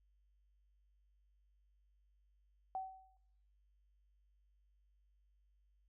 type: tone with exponential decay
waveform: sine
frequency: 760 Hz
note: F#5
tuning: 46 cents sharp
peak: -36 dBFS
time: 2.75-3.17 s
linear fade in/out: 1 ms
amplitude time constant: 91 ms
effects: noise-tail reverb RT60 0.7 s tail -22 dB re dry + added 50 Hz sine -70 dBFS peak until 5.88 s